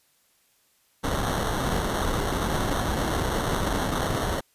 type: noise with sample-and-hold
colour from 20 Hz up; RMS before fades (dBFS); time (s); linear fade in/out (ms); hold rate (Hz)
pink; -26; 1.03-4.41; 20; 2450
effects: white hiss -65 dBFS RMS until 4.54 s + resampled to 32000 Hz